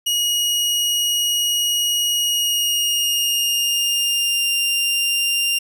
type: tone with pitch glide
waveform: sawtooth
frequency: 2890 to 2792 Hz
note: F#7 to F7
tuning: -41 to -1 cents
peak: -14 dBFS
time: 0.06-5.59 s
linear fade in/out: 10 ms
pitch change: -60 cents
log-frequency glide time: 2.13-4.5 s
effects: none